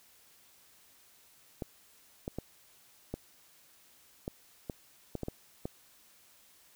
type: clicks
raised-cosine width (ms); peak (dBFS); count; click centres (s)
2; -22; 10; 1.622 / 2.279 / 2.386 / 3.14 / 4.279 / 4.698 / 5.153 / 5.233 / 5.284 / 5.655
effects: white hiss -62 dBFS RMS until 6.75 s